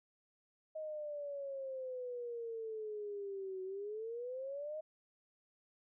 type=exponential two-way sweep; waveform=sine; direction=down then up; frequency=630 to 372.6 to 630 Hz; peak=-40 dBFS; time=0.75-4.81 s; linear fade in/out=10 ms; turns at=3.63 s; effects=none